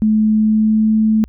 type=tone with pitch glide; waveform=sine; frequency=216 to 218.1 Hz; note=A3 to A3; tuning=-32 to -15 cents; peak=-10 dBFS; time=0.02-1.24 s; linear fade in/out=0 ms; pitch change=+17 cents; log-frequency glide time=0.38-0.97 s; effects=added 60 Hz sine -39 dBFS peak until 1.28 s